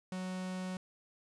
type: tone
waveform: 45% pulse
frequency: 185 Hz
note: F#3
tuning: in tune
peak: -37 dBFS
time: 0.12-0.77 s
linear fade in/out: 2 ms
effects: resampled to 22050 Hz + 11-bit